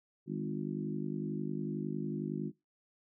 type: harmonic tone with a mistuned harmonic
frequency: 51 Hz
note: G#1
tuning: 31 cents flat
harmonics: 3 / 4 / 5 / 6 / 7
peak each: -39 / -40 / -41 / -42 / -42 dBFS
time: 0.26-2.52 s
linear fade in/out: 50 ms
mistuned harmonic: 3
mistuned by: +27 cents
effects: noise-tail reverb RT60 0.2 s tail -18 dB re dry

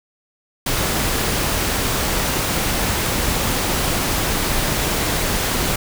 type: noise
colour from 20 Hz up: pink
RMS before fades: -20 dBFS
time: 0.66-5.76 s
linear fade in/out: 5 ms
effects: none

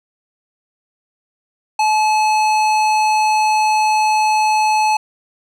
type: tone with hard clipping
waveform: sine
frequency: 860 Hz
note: A5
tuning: 40 cents flat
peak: -14 dBFS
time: 1.79-4.97 s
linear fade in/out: 5 ms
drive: 15 dB
effects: none

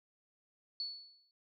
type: tone with exponential decay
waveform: sine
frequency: 4429 Hz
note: C#8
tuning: 2 cents flat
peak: -34 dBFS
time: 0.8-1.31 s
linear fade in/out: 1 ms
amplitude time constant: 110 ms
effects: none

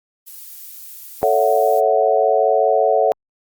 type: noise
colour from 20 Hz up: violet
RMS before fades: -36 dBFS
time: 0.26-1.81 s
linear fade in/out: 20 ms
type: chord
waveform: sine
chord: F# minor seventh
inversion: first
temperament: equal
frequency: 440 / 554.4 / 659.3 / 740 Hz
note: A4 / C#5 / E5 / F#5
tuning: 0 / 0 / 0 / 0 cents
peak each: -18 dBFS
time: 1.23-3.12 s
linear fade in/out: 0 ms
effects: Opus 48 kbps

